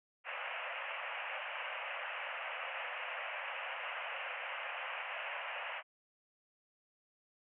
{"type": "band-pass noise", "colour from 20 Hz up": "white", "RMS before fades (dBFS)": -42, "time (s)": [0.24, 5.83], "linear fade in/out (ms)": 50, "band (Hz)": [510, 2900], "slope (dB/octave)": 96, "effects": []}